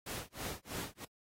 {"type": "noise with tremolo", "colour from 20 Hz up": "pink", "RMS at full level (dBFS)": -40, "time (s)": [0.06, 1.05], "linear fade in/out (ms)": 5, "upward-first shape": "sine", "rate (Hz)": 3.1, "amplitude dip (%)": 100, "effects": ["high-pass 60 Hz 12 dB/octave", "AAC 48 kbps"]}